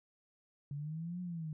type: exponential two-way sweep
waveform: sine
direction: up then down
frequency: 140 to 181.8 to 151.5 Hz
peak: -38 dBFS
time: 0.71-1.53 s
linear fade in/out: 2 ms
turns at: 1.21 s
effects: none